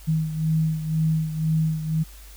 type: beating tone pair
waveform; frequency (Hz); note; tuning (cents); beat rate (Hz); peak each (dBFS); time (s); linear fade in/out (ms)
sine; 158 / 160; D#3 / D#3; +27 / +49; 2; -21 / -27; 0.07-2.04; 20
effects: added 50 Hz sine -42 dBFS peak until 2.36 s + white hiss -49 dBFS RMS until 2.36 s